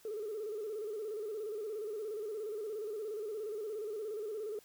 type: tone with vibrato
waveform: sine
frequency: 427.1 Hz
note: G#4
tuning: 48 cents sharp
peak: -36 dBFS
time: 0.05-4.59 s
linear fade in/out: 2 ms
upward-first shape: square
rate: 17 Hz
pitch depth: 69 cents each way
effects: tanh soft clip ceiling -33 dBFS + white hiss -63 dBFS RMS until 4.64 s